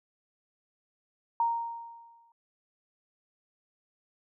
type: tone with exponential decay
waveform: sine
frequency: 930 Hz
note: A#5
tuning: 4 cents flat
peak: -22 dBFS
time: 1.4-2.32 s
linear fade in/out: 2 ms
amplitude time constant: 200 ms
effects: none